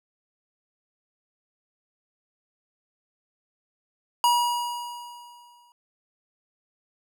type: tone with exponential decay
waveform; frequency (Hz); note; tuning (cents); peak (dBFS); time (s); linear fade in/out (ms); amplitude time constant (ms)
square; 961; B5; -48; -17; 4.24-5.72; 1; 320
effects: none